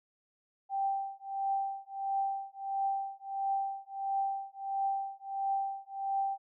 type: tone with tremolo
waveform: sine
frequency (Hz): 784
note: G5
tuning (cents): 0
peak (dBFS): -27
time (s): 0.69-6.38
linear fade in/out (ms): 50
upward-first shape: triangle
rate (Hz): 1.5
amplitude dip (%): 100
effects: none